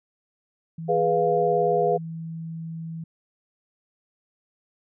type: tone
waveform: sine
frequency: 163.4 Hz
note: E3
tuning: 15 cents flat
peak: -31 dBFS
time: 0.78-3.04 s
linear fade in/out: 5 ms
type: chord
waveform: sine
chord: F diminished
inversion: first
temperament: equal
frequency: 415.3 / 493.9 / 698.5 Hz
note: Ab4 / Cb5 / F5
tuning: 0 / 0 / 0 cents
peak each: -23 dBFS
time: 0.88-1.98 s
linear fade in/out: 20 ms
effects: none